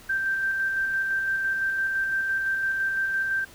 sine tone with tremolo, 1568 Hz, G6, in tune, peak -22 dBFS, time 0.09-3.45 s, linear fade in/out 10 ms, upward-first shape square, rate 5.9 Hz, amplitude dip 25%, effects pink hiss -49 dBFS RMS until 3.54 s

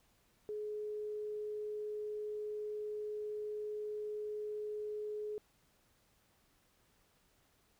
sine tone, 422.4 Hz, G#4, 29 cents sharp, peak -38 dBFS, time 0.49-5.38 s, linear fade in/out 0 ms, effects pink hiss -72 dBFS RMS until 7.79 s

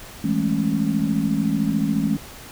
sine chord, A major seventh, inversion second, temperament just, 165 / 206.2 / 220 / 275 Hz, E3 / G#3 / A3 / C#4, +2 / -12 / 0 / -14 cents, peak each -25 / -23 / -24 / -24 dBFS, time 0.24-2.17 s, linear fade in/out 5 ms, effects pink hiss -40 dBFS RMS until 2.51 s

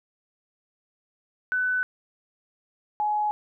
sine tone pair in turn, 1500 / 841.8 Hz, F#6 / G#5, +23 / +23 cents, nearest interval minor seventh, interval 1000 cents, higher first, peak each -22 dBFS, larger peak neither, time 1.52-1.83 / 3-3.31 s, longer neither, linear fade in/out 0 ms, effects none

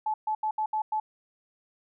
sine tone bursts at uneven times, 863 Hz, A5, 34 cents flat, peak -25 dBFS, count 6, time 0.06-0.14 / 0.27-0.35 / 0.43-0.51 / 0.58-0.66 / 0.73-0.82 / 0.92-1 s, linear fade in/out 5 ms, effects none

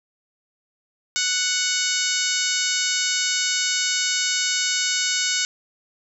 harmonic tone, 740 Hz, F#5, in tune, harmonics 2 / 3 / 4 / 5 / 6 / 7 / 8 / 9 / 10, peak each -29 / -29 / -29 / -29 / -29 / -29 / -29 / -29 / -29 dBFS, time 1.16-5.45 s, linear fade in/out 0 ms, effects none

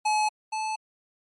square tone pair in turn, 853 / 869.9 Hz, G#5 / A5, +46 / -20 cents, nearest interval unison, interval 34 cents, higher second, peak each -22 / -28 dBFS, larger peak first, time 0.05-0.29 / 0.52-0.76 s, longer neither, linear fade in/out 10 ms, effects MP3 48 kbps

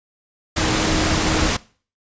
sine tone in noise, 314.7 Hz, D#4, 20 cents sharp, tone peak -23 dBFS, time 0.57-1.49 s, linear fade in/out 10 ms, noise pink, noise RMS -19 dBFS, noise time 0.56-1.57 s, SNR -7 dB, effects noise-tail reverb RT60 0.4 s tail -20 dB re dry + resampled to 16000 Hz

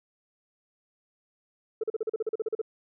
sine tone bursts, 440 Hz, A4, in tune, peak -24 dBFS, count 13, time 1.81-2.616 s, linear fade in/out 5 ms, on 26 ms, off 39 ms, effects tanh soft clip ceiling -22 dBFS

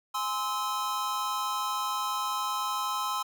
square chord, Ab augmented, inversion none, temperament just, 830.6 / 1038.3 / 1297.8 Hz, Ab5 / C6 / E6, 0 / -14 / -27 cents, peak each -38 / -32 / -34 dBFS, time 0.14-3.23 s, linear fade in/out 10 ms, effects none

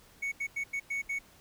triangle tone bursts at uneven times, 2222 Hz, C#7, 4 cents sharp, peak -29 dBFS, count 6, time 0.22-0.32 / 0.4-0.47 / 0.56-0.64 / 0.73-0.8 / 0.9-1.02 / 1.09-1.19 s, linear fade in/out 10 ms, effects pink hiss -59 dBFS RMS until 1.4 s

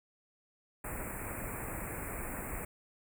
pink band-stop noise, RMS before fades -40 dBFS, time 0.84-2.65 s, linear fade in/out 5 ms, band 2500 to 7600 Hz, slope 96 dB/octave, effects none

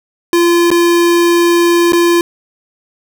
square tone with dropouts, 343.7 Hz, F4, 28 cents flat, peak -8 dBFS, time 0.33-2.21 s, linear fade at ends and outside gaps 1 ms, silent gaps 0.704-0.714 / 1.922-1.932 s, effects none

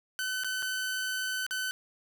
sawtooth tone with dropouts, 1516 Hz, F#6, 42 cents sharp, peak -27 dBFS, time 0.19-1.71 s, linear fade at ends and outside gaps 0 ms, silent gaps 0.436-0.445 / 0.623-0.627 / 1.465-1.509 s, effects none

